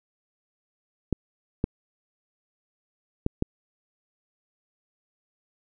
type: clicks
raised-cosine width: 3 ms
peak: -10 dBFS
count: 4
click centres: 1.127 / 1.641 / 3.264 / 3.424 s
effects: none